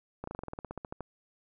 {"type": "slowing click train", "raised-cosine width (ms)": 1, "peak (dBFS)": -24, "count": 15, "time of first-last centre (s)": [0.24, 1.007], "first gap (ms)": 34, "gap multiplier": 1.07, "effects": []}